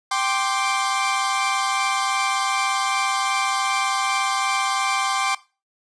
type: chord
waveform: sawtooth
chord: G suspended fourth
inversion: none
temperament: equal with one note detuned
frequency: 784 / 1051.3 / 1174.7 Hz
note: G5 / C6 / D6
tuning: 0 / +8 / 0 cents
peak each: -21 dBFS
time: 0.11-5.35 s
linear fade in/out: 5 ms
effects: noise-tail reverb RT60 0.3 s tail -18 dB re dry + resampled to 22050 Hz